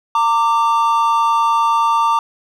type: tone pair together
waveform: triangle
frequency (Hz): 914.8 / 1174.7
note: A#5 / D6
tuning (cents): -33 / 0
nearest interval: major third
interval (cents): 433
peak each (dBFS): -13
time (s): 0.15-2.19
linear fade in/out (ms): 2
effects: none